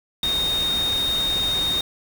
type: tone in noise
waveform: sine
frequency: 3700 Hz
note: A#7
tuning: 14 cents flat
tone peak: -20 dBFS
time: 0.23-1.81 s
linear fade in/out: 2 ms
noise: pink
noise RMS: -31 dBFS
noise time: 0.23-1.81 s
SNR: +8 dB
effects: none